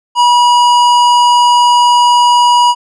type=tone with tanh clipping; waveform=sine; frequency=968 Hz; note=B5; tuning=35 cents flat; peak=-7 dBFS; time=0.15-2.75 s; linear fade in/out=50 ms; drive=16 dB; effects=resampled to 24000 Hz